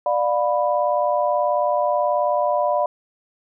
sine chord, B diminished, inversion first, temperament just, 592.7 / 711.2 / 987.8 Hz, D5 / F5 / B5, +16 / +31 / 0 cents, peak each -20 / -22 / -23 dBFS, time 0.06-2.86 s, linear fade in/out 2 ms, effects none

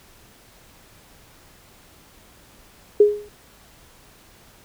sine tone with exponential decay, 415.3 Hz, G#4, in tune, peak -6 dBFS, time 3-3.29 s, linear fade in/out 5 ms, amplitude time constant 63 ms, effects pink hiss -51 dBFS RMS until 4.64 s

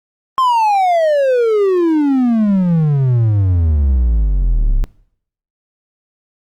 triangle exponential sweep, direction down, 1069 to 32 Hz, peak -8 dBFS, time 0.38-4.84 s, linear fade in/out 0 ms, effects noise-tail reverb RT60 0.7 s tail -22 dB re dry + Opus 32 kbps

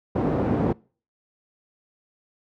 pink band-pass noise, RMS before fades -23 dBFS, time 0.15-0.73 s, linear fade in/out 10 ms, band 130 to 560 Hz, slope 12 dB/octave, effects noise-tail reverb RT60 0.4 s tail -25 dB re dry

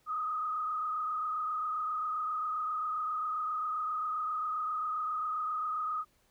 sine tone with frequency modulation, 1248 Hz, D#6, 5 cents sharp, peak -31 dBFS, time 0.06-6.05 s, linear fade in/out 50 ms, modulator 27.5 Hz, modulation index 1.3, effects pink hiss -70 dBFS RMS until 6.3 s

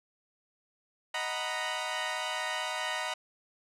15% pulse chord, B major seventh, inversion first, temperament equal, 622.3 / 740 / 932.3 / 987.8 Hz, D#5 / F#5 / A#5 / B5, 0 / 0 / 0 / 0 cents, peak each -31 dBFS, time 1.14-3.14 s, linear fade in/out 5 ms, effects low-pass 8000 Hz 12 dB/octave

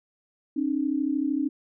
sine tone pair together, 270 / 303.1 Hz, C#4 / D#4, -45 / -45 cents, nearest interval major second, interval 200 cents, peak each -26 dBFS, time 0.56-1.49 s, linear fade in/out 10 ms, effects none

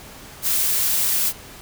blue noise, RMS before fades -20 dBFS, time 0.42-1.33 s, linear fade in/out 50 ms, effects pink hiss -41 dBFS RMS until 1.61 s

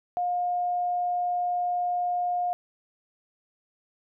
sine tone, 712 Hz, F5, 33 cents sharp, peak -24 dBFS, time 0.17-2.53 s, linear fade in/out 0 ms, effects none

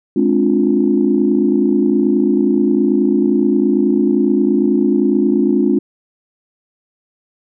sine chord, D half-diminished seventh, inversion second, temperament just, 211.4 / 264.3 / 293.7 / 352.4 Hz, Ab3 / C4 / D4 / F4, +31 / +18 / 0 / +16 cents, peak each -16 dBFS, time 0.16-5.79 s, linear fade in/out 5 ms, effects tanh soft clip ceiling 0 dBFS

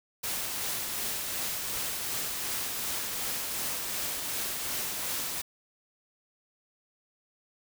white noise with tremolo, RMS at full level -32 dBFS, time 0.23-5.42 s, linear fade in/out 10 ms, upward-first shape triangle, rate 2.7 Hz, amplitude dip 30%, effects none

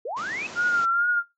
sine linear sweep, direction up, 412.7 to 2645 Hz, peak -28 dBFS, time 0.05-0.47 s, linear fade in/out 5 ms
pink low-pass noise, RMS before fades -38 dBFS, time 0.16-0.86 s, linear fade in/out 20 ms, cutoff 7300 Hz, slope 96 dB/octave
sine tone with vibrato, 1399 Hz, F6, 3 cents sharp, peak -19 dBFS, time 0.55-1.23 s, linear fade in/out 50 ms, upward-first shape triangle, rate 2.3 Hz, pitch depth 64 cents each way
effects noise-tail reverb RT60 0.2 s tail -18 dB re dry + high-pass 200 Hz 12 dB/octave

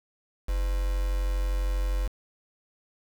sine tone with quantisation, 46.25 Hz, F#1, in tune, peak -24 dBFS, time 0.48-2.08 s, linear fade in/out 10 ms, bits 6, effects none

